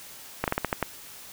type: slowing click train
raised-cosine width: 0.5 ms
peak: -9 dBFS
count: 7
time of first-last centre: 0.44-0.827 s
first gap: 38 ms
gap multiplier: 1.21
effects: white hiss -45 dBFS RMS until 1.32 s